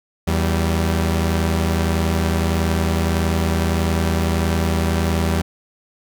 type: tone pair together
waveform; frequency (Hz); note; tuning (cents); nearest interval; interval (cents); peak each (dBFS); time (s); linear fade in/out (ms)
sawtooth; 81.6 / 194.08; E2 / G3; -17 / -17; octave + minor third; 1500; -14 / -18; 0.27-5.42; 10
effects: none